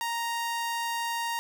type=tone; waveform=sawtooth; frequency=932.3 Hz; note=A#5; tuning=in tune; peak=-25 dBFS; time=0.01-1.39 s; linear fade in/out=0 ms; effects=none